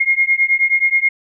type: beating tone pair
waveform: sine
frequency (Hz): 2137 / 2146.4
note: C7 / C7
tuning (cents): +36 / +44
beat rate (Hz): 9.4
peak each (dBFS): -15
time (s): 0-1.09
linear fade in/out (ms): 10
effects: none